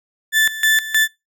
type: tone with tremolo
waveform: 35% pulse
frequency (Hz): 1756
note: A6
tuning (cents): -4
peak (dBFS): -10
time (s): 0.32-1.08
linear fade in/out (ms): 50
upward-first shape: square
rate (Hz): 3.2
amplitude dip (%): 80
effects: noise-tail reverb RT60 0.2 s tail -22 dB re dry